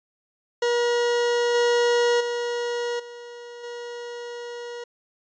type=tone with level steps; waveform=40% pulse; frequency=478.5 Hz; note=A#4; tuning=45 cents sharp; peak=-19 / -17 / -24 / -37 / -32 dBFS; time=0.62-4.84 s; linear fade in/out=5 ms; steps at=1.54 / 2.2 / 2.99 / 3.63 s; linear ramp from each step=10 ms; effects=resampled to 16000 Hz